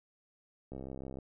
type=click train; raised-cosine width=2 ms; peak=-30 dBFS; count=32; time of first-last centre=0.72-1.187 s; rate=66.4 Hz; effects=none